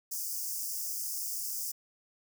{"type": "high-pass noise", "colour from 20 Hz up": "white", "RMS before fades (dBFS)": -36, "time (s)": [0.11, 1.72], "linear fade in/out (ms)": 10, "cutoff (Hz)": 4900, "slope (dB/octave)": 96, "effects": []}